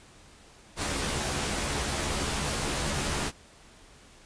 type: noise with comb filter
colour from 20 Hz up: pink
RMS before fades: -30 dBFS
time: 0.76-3.32 s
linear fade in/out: 50 ms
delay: 14 ms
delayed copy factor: +0.55
effects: pink hiss -54 dBFS RMS until 4.25 s + resampled to 22050 Hz